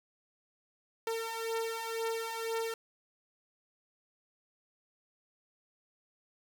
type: beating tone pair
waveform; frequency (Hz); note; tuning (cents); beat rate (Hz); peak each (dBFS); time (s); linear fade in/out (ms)
sawtooth; 452.4 / 454.4; A4 / A#4; +48 / -44; 2; -34 / -32; 1.07-2.74; 2
effects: none